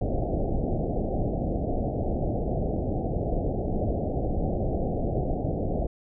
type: low-pass noise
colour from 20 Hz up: pink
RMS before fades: -27 dBFS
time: 0.01-5.87 s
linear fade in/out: 5 ms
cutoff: 760 Hz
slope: 96 dB/octave
effects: none

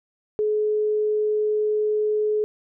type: tone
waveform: sine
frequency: 425.1 Hz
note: G#4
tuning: 40 cents sharp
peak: -19 dBFS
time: 0.39-2.44 s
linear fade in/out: 0 ms
effects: none

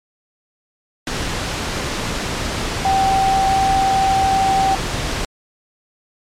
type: tone in noise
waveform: sine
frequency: 774 Hz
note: G5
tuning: 22 cents flat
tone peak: -13 dBFS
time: 2.85-4.75 s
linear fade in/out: 2 ms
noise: pink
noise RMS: -22 dBFS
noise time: 1.07-5.25 s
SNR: +6 dB
effects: low-pass 7000 Hz 12 dB/octave + MP3 96 kbps

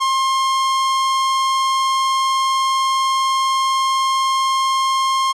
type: tone with vibrato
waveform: 45% pulse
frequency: 1064 Hz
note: C6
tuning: 29 cents sharp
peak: -15 dBFS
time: 0-5.33 s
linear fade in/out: 20 ms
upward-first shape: square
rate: 20 Hz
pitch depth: 12 cents each way
effects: low-pass 8000 Hz 12 dB/octave

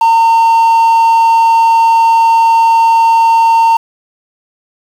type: tone with quantisation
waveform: triangle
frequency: 912 Hz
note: A#5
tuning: 38 cents flat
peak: -3 dBFS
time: 0.01-3.77 s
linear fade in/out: 5 ms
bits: 5
effects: none

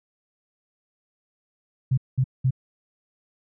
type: tone bursts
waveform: sine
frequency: 130 Hz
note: C3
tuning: 11 cents flat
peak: -17 dBFS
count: 3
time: 1.91-2.508 s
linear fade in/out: 10 ms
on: 66 ms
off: 200 ms
effects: none

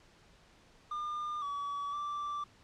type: tone with pitch steps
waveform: triangle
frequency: 1205 / 1140 / 1170 Hz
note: D6 / C#6 / D6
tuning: +44 / +48 / -7 cents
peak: -33 dBFS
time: 0.91-2.44 s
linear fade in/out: 5 ms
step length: 510 ms
effects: pink hiss -62 dBFS RMS until 2.63 s + low-pass 6000 Hz 12 dB/octave

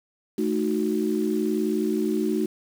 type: chord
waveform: sine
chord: D# diminished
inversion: second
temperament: equal with one note detuned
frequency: 218.7 / 311.1 / 370 Hz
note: A3 / D#4 / F#4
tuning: -10 / 0 / 0 cents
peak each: -26 dBFS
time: 0.38-2.46 s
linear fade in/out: 5 ms
effects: 7-bit

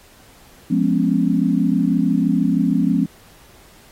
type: chord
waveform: sine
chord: C# dominant seventh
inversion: first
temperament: equal with one note detuned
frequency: 174.61 / 207.7 / 251 / 277.2 Hz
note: E#3 / G#3 / B3 / C#4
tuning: 0 / 0 / +28 / 0 cents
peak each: -20 dBFS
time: 0.7-3.06 s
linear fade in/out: 10 ms
effects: pink hiss -49 dBFS RMS until 3.91 s + AAC 48 kbps

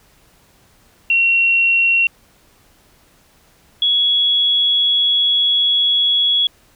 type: tone pair in turn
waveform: sine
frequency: 2734 / 3355 Hz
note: F7 / G#7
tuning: -37 / +17 cents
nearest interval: major third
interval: 354 cents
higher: second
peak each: -11 / -12 dBFS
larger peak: first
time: 1.1-2.07 / 3.82-6.47 s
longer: second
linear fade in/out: 2 ms
effects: pink hiss -53 dBFS RMS until 6.75 s

